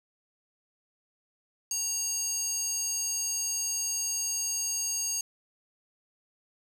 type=tone with high-pass filter; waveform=square; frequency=930 Hz; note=A#5; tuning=4 cents flat; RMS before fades=-31 dBFS; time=1.71-5.21 s; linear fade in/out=2 ms; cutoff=5900 Hz; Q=9.2; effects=none